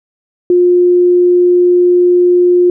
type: tone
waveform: sine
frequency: 355.6 Hz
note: F4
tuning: 31 cents sharp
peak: -5 dBFS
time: 0.5-2.7 s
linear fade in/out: 2 ms
effects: none